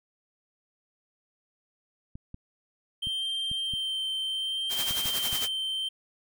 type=clicks; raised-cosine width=5 ms; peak=-28 dBFS; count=8; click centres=2.155 / 2.344 / 3.071 / 3.515 / 3.737 / 4.909 / 5.057 / 5.329 s
type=tone with vibrato; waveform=triangle; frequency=3137 Hz; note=G7; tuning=1 cent sharp; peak=-27 dBFS; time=3.02-5.89 s; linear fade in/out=10 ms; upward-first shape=sine; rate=0.67 Hz; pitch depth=13 cents each way
type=noise with tremolo; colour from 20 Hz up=white; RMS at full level=-30 dBFS; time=4.69-5.49 s; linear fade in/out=50 ms; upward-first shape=sine; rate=11 Hz; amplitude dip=65%
effects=none